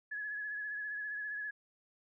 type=tone with vibrato; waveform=sine; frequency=1692 Hz; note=G#6; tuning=32 cents sharp; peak=-37 dBFS; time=0.11-1.51 s; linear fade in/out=10 ms; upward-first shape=sine; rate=15 Hz; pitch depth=32 cents each way; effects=none